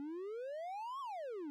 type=exponential two-way sweep; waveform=triangle; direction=up then down; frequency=277.2 to 1136 to 277.2 Hz; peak=-39 dBFS; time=0-1.5 s; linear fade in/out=0 ms; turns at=1 s; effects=none